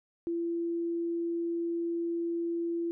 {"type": "tone", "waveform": "sine", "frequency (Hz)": 338.5, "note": "E4", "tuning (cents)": 46, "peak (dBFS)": -29, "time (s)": [0.27, 2.91], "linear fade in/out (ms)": 0, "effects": []}